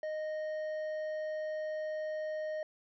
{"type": "tone with hard clipping", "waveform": "triangle", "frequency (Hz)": 619, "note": "D#5", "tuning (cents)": -9, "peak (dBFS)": -36, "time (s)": [0.03, 2.63], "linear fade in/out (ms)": 2, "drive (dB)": 9, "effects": ["resampled to 16000 Hz"]}